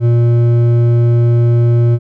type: tone with hard clipping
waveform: sine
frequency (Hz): 118.5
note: A#2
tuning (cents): +29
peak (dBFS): -9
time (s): 0-1.99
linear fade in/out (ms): 50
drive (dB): 8
effects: none